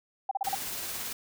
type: tone bursts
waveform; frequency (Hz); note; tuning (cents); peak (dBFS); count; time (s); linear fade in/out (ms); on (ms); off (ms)
sine; 784; G5; 0; -25; 5; 0.29-0.549; 5; 23; 36
type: noise with tremolo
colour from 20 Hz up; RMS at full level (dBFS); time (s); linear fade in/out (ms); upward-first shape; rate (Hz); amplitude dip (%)
white; -35; 0.44-1.13; 5; triangle; 18; 25
effects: none